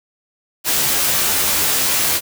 white noise with comb filter, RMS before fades -17 dBFS, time 0.64-2.21 s, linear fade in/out 50 ms, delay 14 ms, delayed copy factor +1, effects none

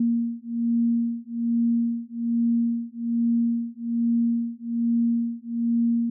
sine beating tone pair, 233.1 / 234.3 Hz, A#3 / A#3, 0 / +9 cents, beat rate 1.2 Hz, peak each -24 dBFS, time 0-6.1 s, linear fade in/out 5 ms, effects none

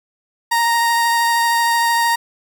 30% pulse tone with vibrato, 932.3 Hz, A#5, in tune, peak -11 dBFS, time 0.51-2.16 s, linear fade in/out 10 ms, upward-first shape triangle, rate 13 Hz, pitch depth 14 cents each way, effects 8-bit

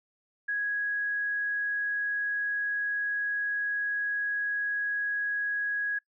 sine tone, 1661.2 Hz, G#6, in tune, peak -27 dBFS, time 0.48-5.99 s, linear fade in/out 10 ms, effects noise-tail reverb RT60 0.1 s tail -23 dB re dry

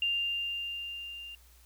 sine tone with level ramp, 2794 Hz, F7, in tune, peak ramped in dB -26 to -42 dBFS, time 0.02-1.35 s, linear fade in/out 2 ms, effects added 60 Hz sine -57 dBFS peak until 1.65 s + white hiss -62 dBFS RMS until 1.65 s

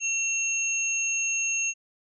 sine tone pair together, 2720 / 6469 Hz, F7 / G#8, -46 / -46 cents, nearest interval octave + minor third, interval 1500 cents, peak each -27 dBFS, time 0-1.74 s, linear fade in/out 50 ms, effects none

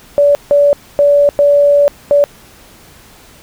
sine tone bursts at uneven times, 575 Hz, D5, 37 cents flat, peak -5 dBFS, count 5, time 0.18-0.35 / 0.51-0.73 / 0.99-1.29 / 1.39-1.88 / 2.11-2.24 s, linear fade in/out 0 ms, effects pink hiss -41 dBFS RMS until 3.42 s

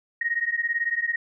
sine beating tone pair, 1864 / 1882 Hz, A#6 / A#6, -1 / +16 cents, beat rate 18 Hz, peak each -26 dBFS, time 0.21-1.16 s, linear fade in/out 5 ms, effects none

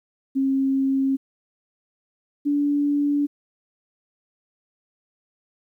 sine tone pair in turn, 269.4 / 288.6 Hz, C#4 / D4, -49 / -30 cents, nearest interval minor second, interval 119 cents, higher second, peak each -18 dBFS, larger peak neither, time 0.35-1.17 / 2.45-3.27 s, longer neither, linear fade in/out 20 ms, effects 10-bit

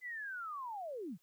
sine linear sweep, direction down, 2043 to 138.59 Hz, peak -40 dBFS, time 0.01-1.18 s, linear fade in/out 50 ms, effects white hiss -75 dBFS RMS until 1.22 s

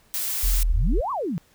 blue noise, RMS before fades -27 dBFS, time 0.14-0.63 s, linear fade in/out 0 ms
sine tone, 40.74 Hz, E1, 20 cents flat, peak -18 dBFS, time 0.43-1.01 s, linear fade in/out 10 ms
sine exponential two-way sweep, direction up then down, 49 to 1184 to 146.5 Hz, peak -24 dBFS, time 0.7-1.38 s, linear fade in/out 0 ms, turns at 1.11 s
effects pink hiss -59 dBFS RMS until 1.54 s

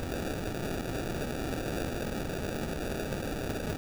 blue noise with sample-and-hold, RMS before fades -34 dBFS, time 0-3.77 s, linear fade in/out 0 ms, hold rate 1050 Hz, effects none

